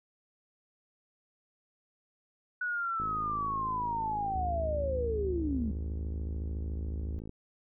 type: linear sweep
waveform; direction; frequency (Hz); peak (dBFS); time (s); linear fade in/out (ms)
sine; down; 1480 to 201.8; -30; 2.61-5.71; 5
type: click train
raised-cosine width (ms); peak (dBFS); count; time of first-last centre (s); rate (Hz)
3; -30; 232; 3-7.294; 53.8
type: tone with vibrato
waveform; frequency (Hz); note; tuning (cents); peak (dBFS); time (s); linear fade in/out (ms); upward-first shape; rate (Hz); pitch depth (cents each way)
sine; 73.42; D2; 0; -33; 4.35-7.19; 0; square; 0.69; 9
effects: none